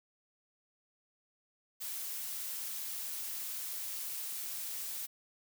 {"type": "noise", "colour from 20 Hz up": "blue", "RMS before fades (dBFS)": -40, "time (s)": [1.8, 5.07], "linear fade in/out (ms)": 20, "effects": []}